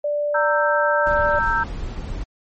sine tone, 587.3 Hz, D5, in tune, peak -19 dBFS, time 0.04-1.39 s, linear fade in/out 5 ms
sine chord, E diminished, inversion second, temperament equal with one note detuned, 922.7 / 1318.5 / 1568 Hz, Bb5 / E6 / G6, -18 / 0 / 0 cents, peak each -22 / -23 / -21 dBFS, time 0.34-1.64 s, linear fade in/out 10 ms
brown noise, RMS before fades -28 dBFS, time 1.06-2.24 s, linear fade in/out 10 ms
effects MP3 32 kbps

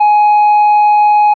sine tone with tanh clipping, 837 Hz, G#5, 13 cents sharp, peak -6 dBFS, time 0-1.34 s, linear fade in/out 10 ms, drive 3 dB, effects AAC 64 kbps

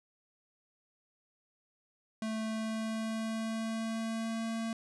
square tone with pitch glide, 220 to 226.1 Hz, A3 to A3, 0 to +47 cents, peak -34 dBFS, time 2.22-4.73 s, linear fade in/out 2 ms, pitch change +47 cents, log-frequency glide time 2.41-4.51 s, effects resampled to 24000 Hz

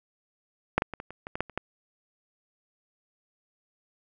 clicks, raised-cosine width 0.5 ms, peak -6 / -10 / -20 / -22 / -26 / -22 / -18 / -11 / -30 / -14 dBFS, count 10, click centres 0.78 / 0.821 / 0.937 / 1.001 / 1.106 / 1.269 / 1.355 / 1.406 / 1.497 / 1.576 s, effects none

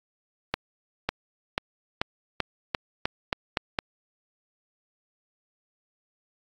accelerating click train, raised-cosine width 0.3 ms, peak -8 dBFS, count 10, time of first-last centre 0.54-3.788 s, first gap 550 ms, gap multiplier 0.89, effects AAC 64 kbps

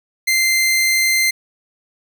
sawtooth tone, 2083 Hz, C7, 8 cents flat, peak -10 dBFS, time 0.27-1.31 s, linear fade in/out 10 ms, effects none

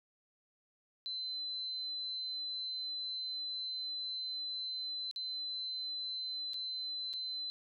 sine tone with dropouts, 4051 Hz, B7, 43 cents sharp, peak -37 dBFS, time 1.06-7.5 s, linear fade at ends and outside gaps 0 ms, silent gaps 5.112-5.161 / 6.534-6.542 / 7.131-7.137 s, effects none

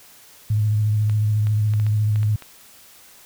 sine tone with vibrato, 106.4 Hz, G#2, 42 cents sharp, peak -16 dBFS, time 0.5-2.36 s, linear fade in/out 5 ms, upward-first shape triangle, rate 14 Hz, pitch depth 34 cents each way
clicks, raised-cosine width 0.3 ms, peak -22 dBFS, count 8, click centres 1.097 / 1.47 / 1.737 / 1.799 / 1.866 / 2.159 / 2.231 / 2.423 s
effects white hiss -48 dBFS RMS until 3.25 s

